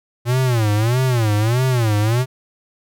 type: tone with vibrato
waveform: square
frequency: 116.54 Hz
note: A#2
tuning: in tune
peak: -15 dBFS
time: 0.25-2.26 s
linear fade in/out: 50 ms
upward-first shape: sine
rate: 1.6 Hz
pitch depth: 200 cents each way
effects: none